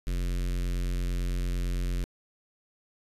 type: tone with notch filter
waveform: square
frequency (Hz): 44.45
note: F1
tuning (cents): +31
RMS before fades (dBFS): -29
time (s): 0.07-2.04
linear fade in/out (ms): 0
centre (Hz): 840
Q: 0.59
effects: resampled to 32000 Hz